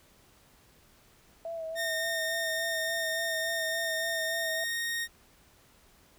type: tone with vibrato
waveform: sine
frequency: 655 Hz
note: E5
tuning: 11 cents flat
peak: -34 dBFS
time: 1.45-4.64 s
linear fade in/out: 2 ms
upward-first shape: sine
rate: 3.5 Hz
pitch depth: 36 cents each way
type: tone with pitch glide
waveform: sawtooth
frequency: 1832 to 1856.5 Hz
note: A#6 to A#6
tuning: -31 to -8 cents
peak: -27 dBFS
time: 1.75-5.08 s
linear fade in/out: 50 ms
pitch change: +23 cents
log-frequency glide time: 4.26-4.79 s
effects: pink hiss -61 dBFS RMS until 6.18 s